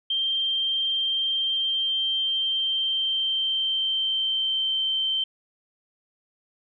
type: tone with pitch glide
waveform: sine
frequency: 3161 to 3114 Hz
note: G7 to G7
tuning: +14 to -12 cents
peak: -22 dBFS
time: 0.1-5.24 s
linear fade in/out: 5 ms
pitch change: -26 cents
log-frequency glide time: 1.26-4.8 s
effects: none